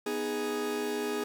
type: chord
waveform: 40% pulse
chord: G# minor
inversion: first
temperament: equal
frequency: 246.9 / 311.1 / 415.3 Hz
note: B3 / D#4 / G#4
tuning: 0 / 0 / 0 cents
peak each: -37 / -37 / -31 dBFS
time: 0.06-1.24 s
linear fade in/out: 5 ms
effects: 10-bit